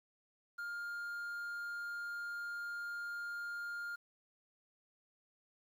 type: tone with quantisation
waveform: triangle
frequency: 1408 Hz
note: F6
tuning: 14 cents sharp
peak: -38 dBFS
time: 0.58-3.96 s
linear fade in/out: 10 ms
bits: 11
effects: none